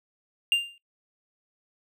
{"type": "tone with exponential decay", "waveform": "triangle", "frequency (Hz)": 2795, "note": "F7", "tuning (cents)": 1, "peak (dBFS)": -14, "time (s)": [0.52, 0.78], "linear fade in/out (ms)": 1, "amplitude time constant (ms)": 55, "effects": ["noise-tail reverb RT60 0.1 s tail -20 dB re dry"]}